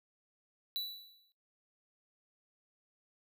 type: tone with exponential decay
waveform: square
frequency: 3951 Hz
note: B7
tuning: in tune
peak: -33 dBFS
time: 0.76-1.32 s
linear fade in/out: 0 ms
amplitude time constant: 120 ms
effects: noise-tail reverb RT60 0.6 s tail -24 dB re dry